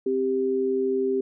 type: tone pair together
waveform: sine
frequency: 261.3 / 393.6 Hz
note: C4 / G4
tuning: -2 / +7 cents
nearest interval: perfect fifth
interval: 709 cents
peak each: -28 / -22 dBFS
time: 0.06-1.21 s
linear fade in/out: 5 ms
effects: none